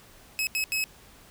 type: tone bursts at uneven times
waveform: sawtooth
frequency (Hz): 2568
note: E7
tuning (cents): -46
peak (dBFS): -22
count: 3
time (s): 0.39-0.47 / 0.55-0.64 / 0.72-0.84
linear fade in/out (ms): 0
effects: pink hiss -53 dBFS RMS until 1.3 s